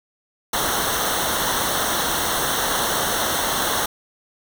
pink noise with comb filter, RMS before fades -22 dBFS, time 0.53-3.86 s, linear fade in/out 5 ms, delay 0.41 ms, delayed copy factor -0.8, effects none

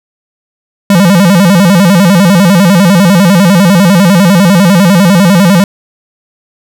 square tone with vibrato, 185.1 Hz, F#3, 1 cent sharp, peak -3 dBFS, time 0.9-5.64 s, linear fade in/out 2 ms, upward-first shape square, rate 10 Hz, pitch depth 140 cents each way, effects none

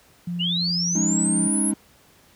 sine tone with pitch glide, 174.61 to 175.72 Hz, F3 to F3, 0 to +11 cents, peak -25 dBFS, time 0.27-1.47 s, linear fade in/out 5 ms, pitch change +11 cents, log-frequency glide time 1.16-1.32 s
sine linear sweep, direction up, 2749 to 11020 Hz, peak -22 dBFS, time 0.39-1.72 s, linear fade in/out 20 ms
triangle chord, Ab suspended fourth, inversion none, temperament just, 207.7 / 276.9 / 311.5 Hz, Ab3 / Db4 / Eb4, 0 / -2 / +2 cents, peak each -22 / -26 / -25 dBFS, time 0.95-1.74 s, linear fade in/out 5 ms
effects pink hiss -55 dBFS RMS until 2.35 s + high-pass 60 Hz 12 dB/octave

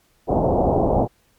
white low-pass noise, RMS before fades -18 dBFS, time 0.27-1.08 s, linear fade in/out 50 ms, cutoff 820 Hz, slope 48 dB/octave, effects pink hiss -61 dBFS RMS until 1.38 s + MP3 96 kbps

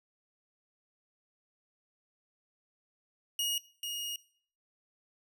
sawtooth tone pair in turn, 2878 / 2867 Hz, F#7 / F7, -49 / +45 cents, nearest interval unison, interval 6 cents, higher first, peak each -26 / -32 dBFS, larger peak first, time 3.39-3.58 / 3.83-4.16 s, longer second, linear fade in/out 2 ms, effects noise-tail reverb RT60 0.5 s tail -20 dB re dry

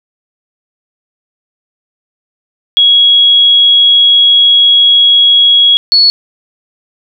sine tone pair in turn, 3322 / 4397 Hz, G#7 / C#8, 0 / -15 cents, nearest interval perfect fourth, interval 485 cents, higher second, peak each -3 dBFS, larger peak neither, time 2.77-5.77 / 5.92-6.1 s, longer first, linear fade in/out 0 ms, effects none

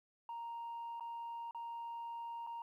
sine tone with dropouts, 932.3 Hz, A#5, in tune, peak -40 dBFS, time 0.29-2.62 s, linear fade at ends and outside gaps 2 ms, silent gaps 0.998-1.007 / 1.51-1.547 / 2.466-2.471 s, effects tanh soft clip ceiling -40 dBFS + 13-bit

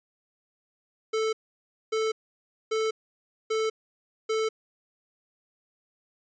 square tone bursts, 440 Hz, A4, in tune, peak -25 dBFS, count 5, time 1.13-4.49 s, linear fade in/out 10 ms, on 200 ms, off 590 ms, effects resampled to 16000 Hz

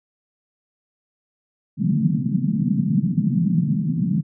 white band-pass noise, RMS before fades -20 dBFS, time 1.77-4.23 s, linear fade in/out 50 ms, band 140 to 220 Hz, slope 48 dB/octave, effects none

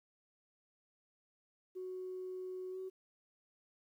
sine tone with pitch glide, 370 to 376.3 Hz, F#4 to F#4, 0 to +29 cents, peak -40 dBFS, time 1.75-2.9 s, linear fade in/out 20 ms, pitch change +29 cents, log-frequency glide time 2.7-2.79 s, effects tanh soft clip ceiling -36 dBFS + 12-bit

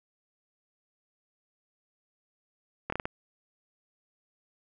slowing click train, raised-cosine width 0.5 ms, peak -16 dBFS, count 5, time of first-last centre 2.9-3.055 s, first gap 24 ms, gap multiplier 1.33, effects none

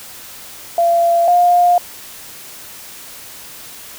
sine tone pair in turn, 683 / 706.7 Hz, F5 / F5, -39 / +20 cents, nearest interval minor second, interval 59 cents, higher second, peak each -10 / -8 dBFS, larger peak second, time 0.78-1.28 / 1.28-1.78 s, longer neither, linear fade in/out 2 ms, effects white hiss -35 dBFS RMS until 3.98 s

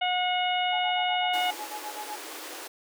harmonic tone, 726 Hz, F#5, 33 cents flat, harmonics 1 / 2 / 3 / 4 / 5, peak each -26 / -36 / -32 / -30 / -39 dBFS, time 0.01-1.51 s, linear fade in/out 10 ms
sine tone with tremolo, 844 Hz, G#5, 28 cents sharp, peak -33 dBFS, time 0.72-2.16 s, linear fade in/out 10 ms, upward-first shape sine, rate 8 Hz, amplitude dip 95%
pink high-pass noise, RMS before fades -40 dBFS, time 1.33-2.68 s, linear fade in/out 10 ms, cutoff 290 Hz, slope 96 dB/octave
effects none

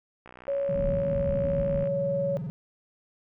click train, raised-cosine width 0.5 ms, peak -31 dBFS, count 101, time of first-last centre 0.26-1.873 s, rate 62 Hz
sine tone, 558 Hz, C#5, 11 cents sharp, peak -25 dBFS, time 0.48-2.37 s, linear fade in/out 0 ms
triangle tone with vibrato, 157.2 Hz, D#3, 18 cents sharp, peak -29 dBFS, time 0.69-2.5 s, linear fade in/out 0 ms, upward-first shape square, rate 20 Hz, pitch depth 250 cents each way
pink low-pass noise, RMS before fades -33 dBFS, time 0.75-1.84 s, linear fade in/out 10 ms, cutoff 260 Hz, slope 48 dB/octave
effects none

